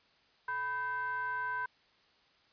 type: ring-modulated tone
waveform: triangle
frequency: 277.2 Hz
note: C#4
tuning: in tune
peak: -28 dBFS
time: 0.48-1.66 s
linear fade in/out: 5 ms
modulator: 1270 Hz
effects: white hiss -67 dBFS RMS until 2.52 s + resampled to 11025 Hz